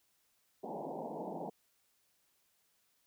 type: band-pass noise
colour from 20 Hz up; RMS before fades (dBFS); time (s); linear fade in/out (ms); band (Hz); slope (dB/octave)
white; -42; 0.63-1.5; 10; 150 to 910; 96
effects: white hiss -75 dBFS RMS until 3.06 s